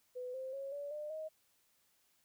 sine tone with pitch steps, 500 / 523.3 / 547.8 / 573.4 / 600.1 / 628.1 Hz, B4 / C5 / C#5 / D5 / D5 / D#5, +21 / 0 / -21 / -42 / +37 / +16 cents, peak -40 dBFS, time 0.15-1.29 s, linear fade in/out 20 ms, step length 190 ms, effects white hiss -74 dBFS RMS until 2.24 s

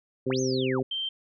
harmonic tone, 130 Hz, C3, 11 cents flat, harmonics 1 / 2 / 3 / 4, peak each -32 / -29 / -27 / -34 dBFS, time 0.26-0.83 s, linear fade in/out 10 ms
sine linear two-way sweep, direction up then down, 77.2 to 6540 to 514 Hz, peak -33 dBFS, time 0.29-0.81 s, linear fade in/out 10 ms, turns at 0.4 s
sine tone, 3136 Hz, G7, in tune, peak -28 dBFS, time 0.91-1.09 s, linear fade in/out 5 ms
effects none

